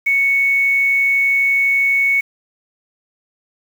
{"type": "tone with quantisation", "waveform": "sine", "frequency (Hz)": 2217, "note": "C#7", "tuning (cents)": 0, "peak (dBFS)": -12, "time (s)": [0.06, 2.21], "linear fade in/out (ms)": 10, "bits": 6, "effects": []}